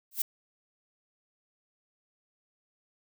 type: noise with exponential growth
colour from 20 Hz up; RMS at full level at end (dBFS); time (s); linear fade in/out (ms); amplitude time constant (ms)
violet; -22; 0.11-0.22; 5; 22
effects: none